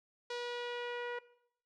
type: tone with low-pass filter sweep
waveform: sawtooth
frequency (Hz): 483.4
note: B4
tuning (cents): -37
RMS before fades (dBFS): -40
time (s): 0.3-1.19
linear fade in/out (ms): 5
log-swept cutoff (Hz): 4700 to 2000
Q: 1.6
effects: noise-tail reverb RT60 0.7 s tail -19 dB re dry